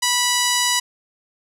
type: tone with low-pass filter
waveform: 5% pulse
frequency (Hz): 981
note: B5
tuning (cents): -12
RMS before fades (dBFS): -19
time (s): 0.02-0.8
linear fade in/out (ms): 10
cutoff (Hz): 9200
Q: 0.68
effects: none